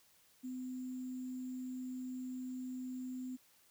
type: tone with sample-and-hold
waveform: sine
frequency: 254.9 Hz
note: C4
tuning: 45 cents flat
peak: -40 dBFS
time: 0.43-3.37 s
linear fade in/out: 20 ms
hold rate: 7350 Hz
effects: white hiss -68 dBFS RMS until 3.7 s